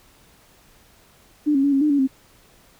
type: tone with pitch steps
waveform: sine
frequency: 297.7 / 272.7 / 283.4 / 272.7 / 301.6 / 283.9 / 265.7 Hz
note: D4 / C#4 / C#4 / C#4 / D4 / C#4 / C4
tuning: +24 / -28 / +38 / -28 / +46 / +41 / +27 cents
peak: -15 dBFS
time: 1.46-2.076 s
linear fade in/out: 20 ms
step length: 88 ms
effects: pink hiss -54 dBFS RMS until 2.79 s